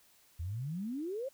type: exponential sweep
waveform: sine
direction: up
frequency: 77.78 to 563 Hz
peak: -35 dBFS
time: 0.39-1.29 s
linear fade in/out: 10 ms
effects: white hiss -65 dBFS RMS until 1.33 s